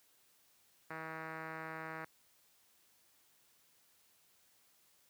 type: tone with low-pass filter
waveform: 5% pulse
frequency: 160 Hz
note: D#3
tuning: 49 cents sharp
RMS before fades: -45 dBFS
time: 0.9-2.05 s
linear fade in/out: 5 ms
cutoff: 1900 Hz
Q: 1.6
effects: white hiss -70 dBFS RMS until 5.09 s + high-pass 60 Hz 12 dB/octave